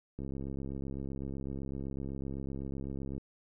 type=click train; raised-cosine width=3 ms; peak=-27 dBFS; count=204; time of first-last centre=0.19-3.18 s; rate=67.9 Hz; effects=none